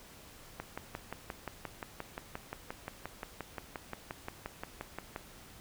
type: click train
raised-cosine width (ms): 0.5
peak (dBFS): -23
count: 27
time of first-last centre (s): 0.6-5.161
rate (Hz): 5.7
effects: pink hiss -54 dBFS RMS until 5.6 s